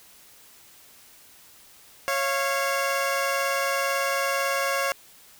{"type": "tone pair together", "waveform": "15% pulse", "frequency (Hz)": [550, 692], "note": ["C#5", "F5"], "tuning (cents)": [-14, -16], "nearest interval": "major third", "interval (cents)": 398, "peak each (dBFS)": [-18, -23], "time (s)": [2.08, 4.92], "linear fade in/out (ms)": 0, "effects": ["white hiss -52 dBFS RMS until 5.39 s"]}